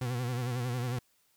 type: tone with vibrato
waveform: 40% pulse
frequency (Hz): 123.47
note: B2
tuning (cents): 0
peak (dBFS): -30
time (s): 0.01-0.99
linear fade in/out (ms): 5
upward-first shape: sine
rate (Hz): 11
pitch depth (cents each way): 71
effects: white hiss -70 dBFS RMS until 1.36 s